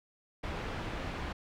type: low-pass noise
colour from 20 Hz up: pink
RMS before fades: -38 dBFS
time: 0.43-1.33 s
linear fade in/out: 10 ms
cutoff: 2600 Hz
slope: 12 dB/octave
effects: none